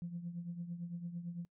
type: tone with tremolo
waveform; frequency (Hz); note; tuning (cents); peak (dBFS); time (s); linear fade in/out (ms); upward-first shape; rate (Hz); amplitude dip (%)
sine; 172.5; F3; -21; -36; 0.02-1.45; 0; triangle; 8.9; 75
effects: noise-tail reverb RT60 0.1 s tail -26 dB re dry + tanh soft clip ceiling -33 dBFS